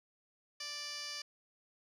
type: tone with band-pass filter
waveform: 15% pulse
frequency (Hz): 587.3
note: D5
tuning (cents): 0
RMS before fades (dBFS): -43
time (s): 0.6-1.22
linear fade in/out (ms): 5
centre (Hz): 4400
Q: 5.5
effects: none